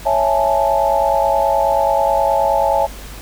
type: chord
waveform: sine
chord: A major seventh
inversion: first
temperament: equal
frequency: 554.4 / 659.3 / 830.6 / 880 Hz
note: C#5 / E5 / G#5 / A5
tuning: 0 / 0 / 0 / 0 cents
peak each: -18 dBFS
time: 0.05-2.87 s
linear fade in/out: 20 ms
effects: added 50 Hz sine -33 dBFS peak until 3.21 s + pink hiss -36 dBFS RMS until 3.21 s